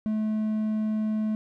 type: tone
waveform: triangle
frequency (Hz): 215.9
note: A3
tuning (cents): -33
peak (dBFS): -22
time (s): 0.06-1.35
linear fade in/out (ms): 0
effects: none